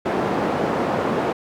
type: band-pass noise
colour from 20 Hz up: white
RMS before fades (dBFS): -22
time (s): 0.05-1.33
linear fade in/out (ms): 10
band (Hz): 160 to 690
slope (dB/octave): 12
effects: none